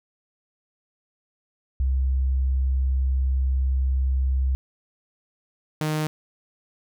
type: tone pair in turn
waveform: sine / sawtooth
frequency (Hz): 65.7 / 154.2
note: C2 / D#3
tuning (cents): +8 / -15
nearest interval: octave + minor third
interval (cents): 1477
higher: second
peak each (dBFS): -19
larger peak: neither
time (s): 1.8-4.55 / 5.81-6.07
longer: first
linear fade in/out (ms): 0
effects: none